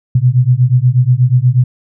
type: beating tone pair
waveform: sine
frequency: 121.4 / 129.7 Hz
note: B2 / C3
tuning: -29 / -15 cents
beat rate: 8.3 Hz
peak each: -10 dBFS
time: 0.15-1.64 s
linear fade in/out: 5 ms
effects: none